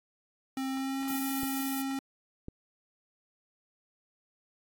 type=tone with pitch glide; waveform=square; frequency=265.7 to 270.3 Hz; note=C4 to C#4; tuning=+27 to -44 cents; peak=-32 dBFS; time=0.57-1.99 s; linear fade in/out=2 ms; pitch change=+29 cents; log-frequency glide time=0.71-1.01 s
type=noise; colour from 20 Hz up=violet; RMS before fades=-37 dBFS; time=1.08-1.82 s; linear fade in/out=0 ms
type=clicks; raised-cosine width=3 ms; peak=-27 dBFS; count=2; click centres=1.433 / 2.484 s
effects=AAC 64 kbps